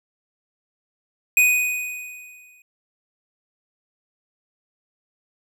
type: tone with exponential decay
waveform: square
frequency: 2489 Hz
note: D#7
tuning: in tune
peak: -12 dBFS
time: 1.37-2.62 s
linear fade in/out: 2 ms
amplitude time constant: 270 ms
effects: none